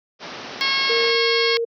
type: low-pass noise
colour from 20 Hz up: pink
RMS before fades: -32 dBFS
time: 0.19-1.14 s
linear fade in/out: 50 ms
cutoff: 5800 Hz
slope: 96 dB/octave
type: clicks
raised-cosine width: 2 ms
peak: -24 dBFS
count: 3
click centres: 0.56 / 0.651 / 1.15 s
type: harmonic tone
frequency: 545 Hz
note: C#5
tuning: 29 cents flat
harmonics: 2 / 3 / 4 / 5 / 6 / 7 / 8 / 9 / 10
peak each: -28 / -29 / -23 / -31 / -25 / -34 / -24 / -30 / -32 dBFS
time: 0.61-1.57 s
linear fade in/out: 0 ms
type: tone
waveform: sine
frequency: 463.7 Hz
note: A#4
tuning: 9 cents flat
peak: -19 dBFS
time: 0.89-1.65 s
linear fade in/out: 10 ms
effects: high-pass 300 Hz 12 dB/octave